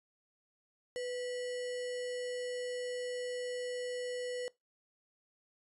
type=tone with sample-and-hold; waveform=sine; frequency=496.7 Hz; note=B4; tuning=10 cents sharp; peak=-35 dBFS; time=0.96-4.48 s; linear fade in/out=0 ms; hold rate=2450 Hz; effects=noise-tail reverb RT60 0.2 s tail -22 dB re dry + resampled to 24000 Hz